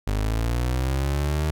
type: linear sweep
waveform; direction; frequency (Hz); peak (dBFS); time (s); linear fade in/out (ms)
30% pulse; up; 50 to 77.78; -19; 0.07-1.51; 5
effects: none